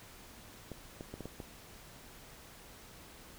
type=clicks; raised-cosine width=2 ms; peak=-29 dBFS; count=6; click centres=0.717 / 1.009 / 1.14 / 1.207 / 1.256 / 1.402 s; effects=pink hiss -54 dBFS RMS until 3.38 s